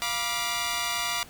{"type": "chord", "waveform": "10% pulse", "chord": "B diminished", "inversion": "second", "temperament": "equal with one note detuned", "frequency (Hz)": [698.5, 968.6, 1174.7], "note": ["F5", "B5", "D6"], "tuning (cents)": [0, -34, 0], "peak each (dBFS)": [-24, -23, -22], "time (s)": [0.02, 1.23], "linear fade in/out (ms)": 0, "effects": ["pink hiss -49 dBFS RMS until 1.29 s"]}